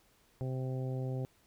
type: harmonic tone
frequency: 130 Hz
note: C3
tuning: 11 cents flat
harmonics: 1 / 2 / 3 / 4 / 5 / 6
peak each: -34 / -44 / -44 / -45 / -52 / -53 dBFS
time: 0.41-1.25 s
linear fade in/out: 0 ms
effects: pink hiss -68 dBFS RMS until 1.46 s